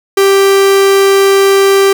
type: tone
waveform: 45% pulse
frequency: 392 Hz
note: G4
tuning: in tune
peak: -5 dBFS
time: 0.17-1.93 s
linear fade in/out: 5 ms
effects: none